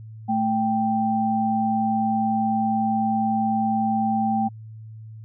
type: tone pair together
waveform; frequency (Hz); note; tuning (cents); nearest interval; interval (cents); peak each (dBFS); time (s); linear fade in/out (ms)
sine; 220 / 784; A3 / G5; 0 / 0; octave + minor seventh; 2200; -22; 0.28-4.49; 20
effects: added 110 Hz sine -37 dBFS peak until 5.24 s